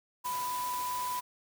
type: tone in noise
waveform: sine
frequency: 993 Hz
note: B5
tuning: 9 cents sharp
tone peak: -32 dBFS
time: 0.24-1.21 s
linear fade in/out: 20 ms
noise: white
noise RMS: -41 dBFS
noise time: 0.24-1.21 s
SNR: +6 dB
effects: none